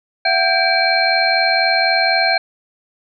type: tone cluster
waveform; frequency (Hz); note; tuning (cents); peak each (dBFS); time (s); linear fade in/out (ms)
sine; 672 / 756 / 1591 / 2317 / 4190; E5 / F#5 / G6 / D7 / C8; +33 / +37 / +25 / -24 / +2; -19; 0.25-2.38; 5
effects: none